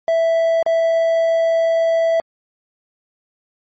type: tone with dropouts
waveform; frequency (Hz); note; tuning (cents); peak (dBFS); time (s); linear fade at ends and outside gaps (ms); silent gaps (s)
triangle; 659.3; E5; 0; -11; 0.08-2.2; 1; 0.627-0.663
effects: MP3 32 kbps